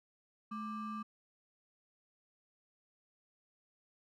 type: ring-modulated tone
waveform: triangle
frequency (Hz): 698.5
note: F5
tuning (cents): 0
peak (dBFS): -34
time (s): 0.51-1.03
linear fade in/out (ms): 10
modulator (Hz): 483
effects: none